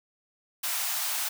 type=high-pass noise; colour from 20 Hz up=white; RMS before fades=-30 dBFS; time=0.63-1.29 s; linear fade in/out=10 ms; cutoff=660 Hz; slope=48 dB/octave; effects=none